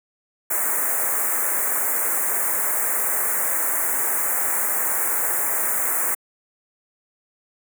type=band-stop noise; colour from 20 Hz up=white; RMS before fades=-22 dBFS; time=0.5-6.15 s; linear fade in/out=10 ms; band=2100 to 7300 Hz; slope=48 dB/octave; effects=high-pass 400 Hz 12 dB/octave